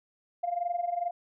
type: tone with amplitude modulation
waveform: sine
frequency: 698.5 Hz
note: F5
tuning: in tune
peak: -24 dBFS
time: 0.43-1.11 s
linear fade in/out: 10 ms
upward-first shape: sine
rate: 22.3 Hz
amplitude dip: 80%
effects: tanh soft clip ceiling -20 dBFS